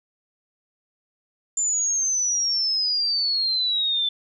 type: exponential sweep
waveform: sine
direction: down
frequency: 7200 to 3509 Hz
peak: -20 dBFS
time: 1.57-4.09 s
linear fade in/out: 5 ms
effects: none